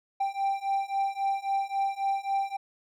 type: beating tone pair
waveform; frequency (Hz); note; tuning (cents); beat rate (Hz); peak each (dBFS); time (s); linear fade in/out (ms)
triangle; 784 / 787.7; G5 / G5; 0 / +8; 3.7; -28 / -27; 0.2-2.57; 10
effects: none